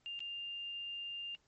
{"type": "tone with dropouts", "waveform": "sine", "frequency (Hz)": 2800, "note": "F7", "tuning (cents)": 4, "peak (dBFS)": -40, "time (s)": [0.06, 1.35], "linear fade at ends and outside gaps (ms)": 0, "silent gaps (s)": [0.192, 0.204], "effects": ["pink hiss -74 dBFS RMS until 1.47 s", "MP3 32 kbps"]}